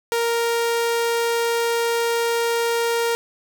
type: tone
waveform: sawtooth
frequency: 466.2 Hz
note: A#4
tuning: in tune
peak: -15 dBFS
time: 0.12-3.15 s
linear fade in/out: 0 ms
effects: none